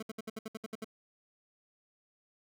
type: tone bursts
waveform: 25% pulse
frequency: 219.8 Hz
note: A3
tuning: 2 cents flat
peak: -34 dBFS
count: 10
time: 0-0.845 s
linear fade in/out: 5 ms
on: 26 ms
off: 65 ms
effects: none